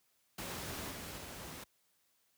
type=noise with level steps; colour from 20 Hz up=pink; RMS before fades=-42 / -45 / -47 dBFS; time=0.38-1.64 s; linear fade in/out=5 ms; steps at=0.91 / 1.18 s; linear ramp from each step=2 ms; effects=white hiss -75 dBFS RMS until 2.37 s + high-pass 60 Hz 12 dB/octave